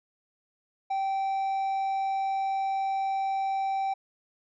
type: tone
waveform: triangle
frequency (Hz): 777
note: G5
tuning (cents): -16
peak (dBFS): -24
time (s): 0.9-3.94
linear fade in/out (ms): 10
effects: resampled to 16000 Hz